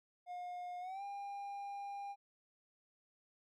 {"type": "tone with pitch glide", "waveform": "triangle", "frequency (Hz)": [715, 802.6], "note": ["F5", "G5"], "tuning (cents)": [41, 41], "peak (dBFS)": -40, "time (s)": [0.26, 2.16], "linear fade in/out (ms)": 50, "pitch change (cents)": 200, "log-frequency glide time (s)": [0.8, 1.03], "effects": ["MP3 64 kbps"]}